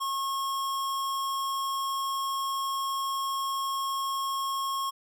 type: tone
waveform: square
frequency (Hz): 1087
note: C#6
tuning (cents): -34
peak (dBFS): -29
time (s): 0-4.91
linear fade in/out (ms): 20
effects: none